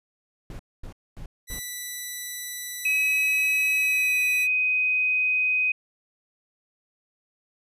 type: noise bursts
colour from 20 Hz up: brown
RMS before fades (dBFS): -37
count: 4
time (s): 0.5-1.592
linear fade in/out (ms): 2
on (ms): 93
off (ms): 240
type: tone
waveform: 5% pulse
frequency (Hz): 1975.5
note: B6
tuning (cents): 0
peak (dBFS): -21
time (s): 1.47-4.48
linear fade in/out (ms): 50
type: tone with pitch glide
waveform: sine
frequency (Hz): 2543 to 2508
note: D#7 to D#7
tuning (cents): +37 to +13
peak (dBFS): -20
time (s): 2.85-5.72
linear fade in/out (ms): 5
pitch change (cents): -24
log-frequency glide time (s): 3.77-4.2
effects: resampled to 32000 Hz